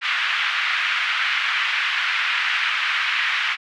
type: band-pass noise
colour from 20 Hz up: white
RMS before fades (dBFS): -22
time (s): 0.01-3.57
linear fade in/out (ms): 50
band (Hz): 1300 to 2800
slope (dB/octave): 24
effects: none